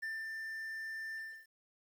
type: tone with ADSR envelope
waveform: triangle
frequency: 1784 Hz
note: A6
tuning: 23 cents sharp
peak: -35 dBFS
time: 0.02-1.47 s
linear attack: 13 ms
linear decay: 220 ms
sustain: -3 dB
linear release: 300 ms
effects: 11-bit